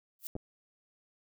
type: noise with exponential growth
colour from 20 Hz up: violet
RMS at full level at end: -35 dBFS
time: 0.19-0.27 s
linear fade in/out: 1 ms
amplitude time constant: 17 ms
type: clicks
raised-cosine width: 2 ms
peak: -26 dBFS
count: 2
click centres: 0.354 / 0.364 s
effects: none